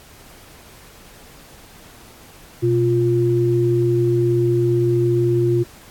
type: tone pair together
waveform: sine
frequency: 123.47 / 350 Hz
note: B2 / F4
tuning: 0 / +4 cents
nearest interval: octave + tritone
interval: 1804 cents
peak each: -18 / -16 dBFS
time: 2.62-5.64 s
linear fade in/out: 20 ms
effects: pink hiss -45 dBFS RMS until 5.9 s + AAC 64 kbps